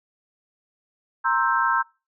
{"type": "chord", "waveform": "sine", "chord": "C dominant seventh", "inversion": "third", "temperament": "equal with one note detuned", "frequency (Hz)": [932.3, 1056.2, 1318.5, 1568], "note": ["Bb5", "C6", "E6", "G6"], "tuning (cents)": [0, 16, 0, 0], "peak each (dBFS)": -24, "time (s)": [1.24, 1.83], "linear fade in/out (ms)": 20, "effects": ["noise-tail reverb RT60 0.3 s tail -25 dB re dry"]}